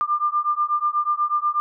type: beating tone pair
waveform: sine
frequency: 1193 / 1201.2 Hz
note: D6 / D6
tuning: +27 / +39 cents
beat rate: 8.2 Hz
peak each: -22 dBFS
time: 0.01-1.6 s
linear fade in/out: 0 ms
effects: none